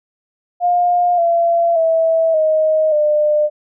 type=tone with pitch steps; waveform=sine; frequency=708 / 679.6 / 652.2 / 626 / 600.9 Hz; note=F5 / F5 / E5 / D#5 / D5; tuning=+23 / -47 / -19 / +10 / +40 cents; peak=-11 dBFS; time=0.6-3.5 s; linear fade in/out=50 ms; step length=580 ms; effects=none